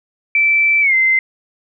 sine tone with pitch glide, 2327 to 2073 Hz, D7 to C7, -17 to -17 cents, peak -10 dBFS, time 0.35-1.19 s, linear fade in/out 2 ms, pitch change -200 cents, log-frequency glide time 0.81-0.94 s, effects none

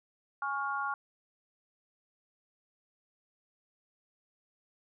sine chord, Db major, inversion second, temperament equal with one note detuned, 830.6 / 1108.7 / 1407.4 Hz, Ab5 / Db6 / F6, 0 / 0 / +13 cents, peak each -37 / -35 / -35 dBFS, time 0.42-0.94 s, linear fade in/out 2 ms, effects none

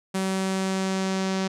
sawtooth tone with low-pass filter sweep, 190.5 Hz, G3, 49 cents flat, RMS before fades -26 dBFS, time 0.14-1.48 s, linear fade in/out 10 ms, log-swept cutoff 9600 to 5900 Hz, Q 1.5, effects none

